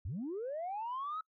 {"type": "linear sweep", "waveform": "sine", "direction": "up", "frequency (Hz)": [66.5, 1306], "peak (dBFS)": -35, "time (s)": [0.05, 1.21], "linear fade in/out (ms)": 5, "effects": ["noise-tail reverb RT60 0.1 s tail -25 dB re dry", "tanh soft clip ceiling -33 dBFS"]}